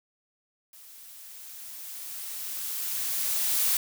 blue noise with level ramp, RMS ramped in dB -50 to -24 dBFS, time 0.73-3.77 s, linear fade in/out 2 ms, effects none

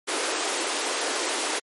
pink high-pass noise, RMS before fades -27 dBFS, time 0.07-1.6 s, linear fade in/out 20 ms, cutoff 300 Hz, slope 48 dB/octave, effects MP3 48 kbps

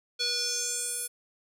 square tone with band-pass filter sweep, 484.8 Hz, B4, 32 cents flat, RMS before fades -31 dBFS, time 0.19-1.08 s, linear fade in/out 20 ms, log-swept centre 4100 to 11000 Hz, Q 4, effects none

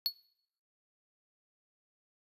square tone with exponential decay, 4379 Hz, C#8, 22 cents flat, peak -24 dBFS, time 0.06-0.14 s, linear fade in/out 0 ms, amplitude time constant 16 ms, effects noise-tail reverb RT60 0.7 s tail -22 dB re dry + resampled to 32000 Hz

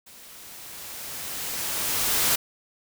white noise with level ramp, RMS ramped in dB -48 to -21 dBFS, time 0.06-2.36 s, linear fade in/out 10 ms, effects none

